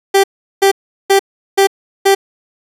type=tone bursts; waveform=30% pulse; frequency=392 Hz; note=G4; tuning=in tune; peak=-4 dBFS; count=5; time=0.14-2.15 s; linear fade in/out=10 ms; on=98 ms; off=380 ms; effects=resampled to 32000 Hz + 7-bit